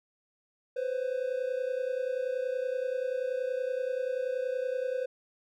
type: tone pair together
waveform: triangle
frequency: 503 / 533.5 Hz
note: B4 / C5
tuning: +32 / +34 cents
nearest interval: minor second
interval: 102 cents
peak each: -29 / -32 dBFS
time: 0.76-5.06 s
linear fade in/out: 10 ms
effects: none